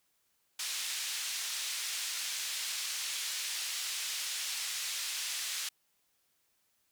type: band-pass noise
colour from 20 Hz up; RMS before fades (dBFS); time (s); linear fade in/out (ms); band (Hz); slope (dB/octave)
pink; -37; 0.59-5.69; 5; 3000 to 9100; 12
effects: white hiss -75 dBFS RMS until 6.91 s